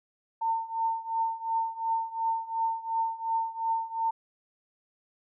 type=tone with tremolo; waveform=sine; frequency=905 Hz; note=A5; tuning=48 cents sharp; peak=-23 dBFS; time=0.41-4.11 s; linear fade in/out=10 ms; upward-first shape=triangle; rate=2.8 Hz; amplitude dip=90%; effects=none